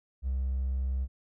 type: tone with hard clipping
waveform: triangle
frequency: 65.41 Hz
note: C2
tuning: in tune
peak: -27 dBFS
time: 0.22-1.08 s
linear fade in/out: 50 ms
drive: 2 dB
effects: none